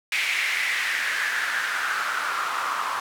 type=noise with band-pass filter sweep; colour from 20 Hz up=white; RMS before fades=-26 dBFS; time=0.12-3 s; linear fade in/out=2 ms; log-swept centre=2300 to 1100 Hz; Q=4.3; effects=none